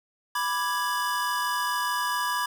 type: chord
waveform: square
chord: G# diminished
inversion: first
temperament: equal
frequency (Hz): 987.8 / 1174.7 / 1661.2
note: B5 / D6 / G#6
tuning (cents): 0 / 0 / 0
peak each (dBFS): -29 / -32 / -31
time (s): 0.35-2.46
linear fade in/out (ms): 5
effects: none